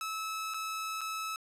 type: tone with dropouts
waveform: sawtooth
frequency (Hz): 1300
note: E6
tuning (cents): -24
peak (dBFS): -31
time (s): 0.01-1.36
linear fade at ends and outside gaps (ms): 1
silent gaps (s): 0.538-0.543 / 1.009-1.014
effects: resampled to 32000 Hz